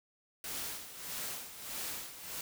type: noise with tremolo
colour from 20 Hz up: white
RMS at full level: -39 dBFS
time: 0.44-2.41 s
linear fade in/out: 2 ms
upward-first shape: sine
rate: 1.6 Hz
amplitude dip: 70%
effects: none